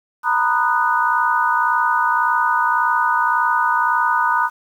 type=chord; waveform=sine; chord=B major seventh; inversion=third; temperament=just; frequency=926 / 987.8 / 1234.7 / 1481.6 Hz; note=A#5 / B5 / D#6 / F#6; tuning=-12 / 0 / -14 / +2 cents; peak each=-20 dBFS; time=0.23-4.5 s; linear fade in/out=50 ms; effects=8-bit